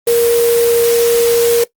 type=tone in noise; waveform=sine; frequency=469.4 Hz; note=A#4; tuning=12 cents sharp; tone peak=-8 dBFS; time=0.07-1.64 s; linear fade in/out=5 ms; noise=white; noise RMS=-20 dBFS; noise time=0.07-1.64 s; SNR=+9 dB; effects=noise-tail reverb RT60 0.1 s tail -18 dB re dry + Opus 24 kbps